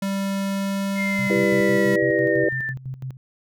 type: tone with pitch glide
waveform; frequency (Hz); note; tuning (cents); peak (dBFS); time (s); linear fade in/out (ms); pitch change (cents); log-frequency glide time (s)
square; 196 to 197.82; G3 to G3; 0 to +16; -23; 0.02-1.96; 5; +16; 0.41-1.59
type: exponential sweep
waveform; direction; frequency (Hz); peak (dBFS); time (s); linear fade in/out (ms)
sine; down; 2128 to 1760; -24; 0.95-2.74; 50
type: tone with tremolo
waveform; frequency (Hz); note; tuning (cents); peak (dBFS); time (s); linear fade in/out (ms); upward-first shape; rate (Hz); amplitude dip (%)
sine; 130.81; C3; 0; -27; 1.19-3.17; 0; square; 6; 75
type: chord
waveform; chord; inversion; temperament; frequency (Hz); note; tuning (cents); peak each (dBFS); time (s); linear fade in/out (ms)
sine; E minor seventh; none; just; 329.6 / 395.6 / 494.4 / 593.3; E4 / G4 / B4 / D5; 0 / +16 / +2 / +18; -23; 1.3-2.49; 2
effects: none